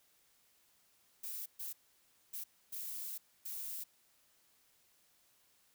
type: noise bursts at uneven times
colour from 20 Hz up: violet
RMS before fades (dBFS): -43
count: 5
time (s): 1.23-1.46 / 1.59-1.73 / 2.33-2.44 / 2.72-3.18 / 3.45-3.84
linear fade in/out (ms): 10
effects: white hiss -71 dBFS RMS until 5.74 s